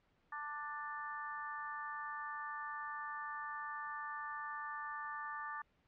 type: harmonic tone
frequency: 295.1 Hz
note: D4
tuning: 8 cents sharp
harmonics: 3 / 4 / 5 / 6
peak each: -48 / -44 / -53 / -46 dBFS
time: 0.32-5.62 s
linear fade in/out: 5 ms
effects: pink hiss -75 dBFS RMS until 5.87 s + low-pass 3000 Hz 12 dB/octave